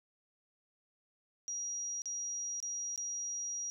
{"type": "tone with dropouts", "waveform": "sine", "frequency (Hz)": 5740, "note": "F8", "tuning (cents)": 47, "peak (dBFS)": -36, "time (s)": [1.48, 3.7], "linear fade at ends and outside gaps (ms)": 0, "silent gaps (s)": [[2.019, 2.057], [2.602, 2.627], [2.96, 2.977]], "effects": []}